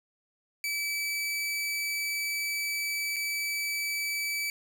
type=tone with dropouts; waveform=sawtooth; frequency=2303 Hz; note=D7; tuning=34 cents flat; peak=-26 dBFS; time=0.64-4.5 s; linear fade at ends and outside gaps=1 ms; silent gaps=3.161-3.165 s; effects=none